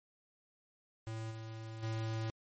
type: tone with level steps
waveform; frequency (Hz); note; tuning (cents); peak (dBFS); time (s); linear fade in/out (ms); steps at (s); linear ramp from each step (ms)
square; 111.5; A2; +23; -40 / -44 / -36; 1.07-2.3; 0; 1.3 / 1.82; 20
effects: MP3 32 kbps